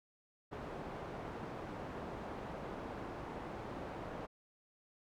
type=low-pass noise; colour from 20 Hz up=white; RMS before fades=-45 dBFS; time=0.51-4.27 s; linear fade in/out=20 ms; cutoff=770 Hz; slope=12 dB/octave; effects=none